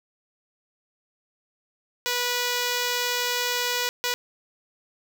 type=tone bursts at uneven times; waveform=5% pulse; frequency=489.2 Hz; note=B4; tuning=16 cents flat; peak=-12 dBFS; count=2; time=2.06-3.89 / 4.04-4.14 s; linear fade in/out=0 ms; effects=none